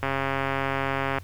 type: click train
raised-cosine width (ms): 0.5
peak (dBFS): -11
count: 158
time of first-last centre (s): 0.03-1.184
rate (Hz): 136
effects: added 92 Hz sine -40 dBFS peak until 1.23 s + pink hiss -54 dBFS RMS until 1.23 s